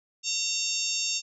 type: harmonic tone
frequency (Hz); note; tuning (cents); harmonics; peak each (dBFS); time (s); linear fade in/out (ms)
915; A#5; -32; 3 / 4 / 5 / 6 / 7 / 8; -34 / -35 / -36 / -32 / -32 / -34; 0.23-1.22; 50
effects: none